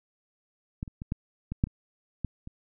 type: clicks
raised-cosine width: 5 ms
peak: -19 / -29 / -24 / -16 / -20 / -10 / -30 / -17 / -28 dBFS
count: 9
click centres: 0.829 / 0.878 / 1.019 / 1.121 / 1.52 / 1.639 / 1.671 / 2.247 / 2.474 s
effects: none